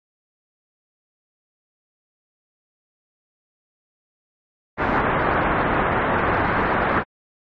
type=low-pass noise; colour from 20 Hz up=white; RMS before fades=-20 dBFS; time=4.77-7.04 s; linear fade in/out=50 ms; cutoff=1600 Hz; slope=24 dB/octave; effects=MP3 32 kbps